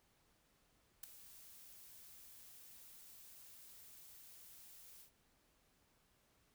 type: noise with ADSR envelope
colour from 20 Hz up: blue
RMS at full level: -43 dBFS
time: 1.03-5.11 s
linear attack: 7 ms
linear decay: 5 ms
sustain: -16 dB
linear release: 100 ms
effects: pink hiss -75 dBFS RMS until 6.54 s